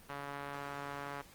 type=tone with band-pass filter; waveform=sawtooth; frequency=141.7 Hz; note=C#3; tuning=38 cents sharp; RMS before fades=-43 dBFS; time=0.09-1.22 s; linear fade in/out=10 ms; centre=1200 Hz; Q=1.2; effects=pink hiss -58 dBFS RMS until 1.34 s + Opus 24 kbps